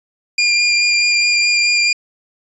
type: tone with vibrato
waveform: 25% pulse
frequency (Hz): 2403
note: D7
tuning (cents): +39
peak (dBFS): -8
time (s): 0.38-1.93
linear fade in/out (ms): 5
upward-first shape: sine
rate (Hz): 4.7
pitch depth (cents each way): 11
effects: resampled to 24000 Hz